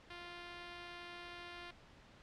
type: tone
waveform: 5% pulse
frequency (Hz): 349.2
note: F4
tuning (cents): 0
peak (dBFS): -36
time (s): 0.1-1.71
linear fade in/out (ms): 5
effects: pink hiss -61 dBFS RMS until 2.22 s + low-pass 4000 Hz 12 dB/octave